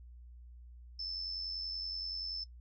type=tone with amplitude modulation; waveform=sine; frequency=5274 Hz; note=E8; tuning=in tune; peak=-35 dBFS; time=0.99-2.44 s; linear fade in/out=5 ms; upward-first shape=sine; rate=90.5 Hz; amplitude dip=55%; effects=noise-tail reverb RT60 0.1 s tail -18 dB re dry + added 60 Hz sine -50 dBFS peak until 2.6 s